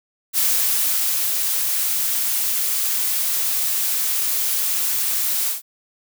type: noise with ADSR envelope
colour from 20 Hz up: blue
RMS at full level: -18 dBFS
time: 0.33-5.62 s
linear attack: 46 ms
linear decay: 870 ms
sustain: -3 dB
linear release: 140 ms
effects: none